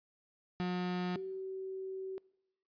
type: tone pair in turn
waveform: 35% pulse / sine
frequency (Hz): 180 / 380.7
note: F#3 / F#4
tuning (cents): -47 / +49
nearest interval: octave + minor second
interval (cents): 1296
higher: second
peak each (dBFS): -31 / -38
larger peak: first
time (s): 0.6-1.16 / 1.16-2.18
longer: second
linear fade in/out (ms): 0
effects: noise-tail reverb RT60 0.9 s tail -24 dB re dry + resampled to 11025 Hz